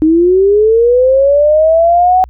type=linear sweep; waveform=sine; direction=up; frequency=307.1 to 752 Hz; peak=-5 dBFS; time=0.02-2.24 s; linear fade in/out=0 ms; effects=added 60 Hz sine -31 dBFS peak until 2.29 s